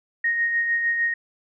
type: tone with tremolo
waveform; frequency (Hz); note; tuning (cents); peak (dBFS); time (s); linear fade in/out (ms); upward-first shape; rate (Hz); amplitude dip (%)
sine; 1864.7; A#6; 0; -18; 0.24-1.14; 5; sine; 6.6; 40
effects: none